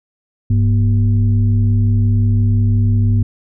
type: tone with frequency modulation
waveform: sine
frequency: 101.4 Hz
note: G#2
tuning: 41 cents flat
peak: -10 dBFS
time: 0.5-3.23 s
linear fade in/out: 5 ms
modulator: 137 Hz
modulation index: 0.56
effects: none